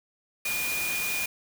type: tone in noise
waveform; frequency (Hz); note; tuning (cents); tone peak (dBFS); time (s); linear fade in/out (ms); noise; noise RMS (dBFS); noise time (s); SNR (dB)
sine; 2437; D#7; -37; -29; 0.45-1.26; 5; white; -32; 0.45-1.26; 0
effects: none